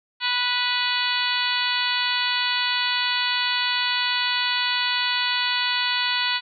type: harmonic tone with a mistuned harmonic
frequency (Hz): 491.5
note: B4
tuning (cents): -8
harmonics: 2 / 3 / 4 / 5 / 6 / 7 / 8 / 9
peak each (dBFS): -29 / -29 / -29 / -29 / -29 / -29 / -29 / -29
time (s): 0.2-6.41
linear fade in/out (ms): 50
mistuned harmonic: 5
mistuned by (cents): +16
effects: none